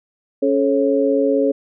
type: tone cluster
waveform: sine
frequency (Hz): 278.3 / 431.2 / 547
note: C#4 / A4 / C#5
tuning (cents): +7 / -35 / -23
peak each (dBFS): -18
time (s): 0.42-1.52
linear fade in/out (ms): 10
effects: none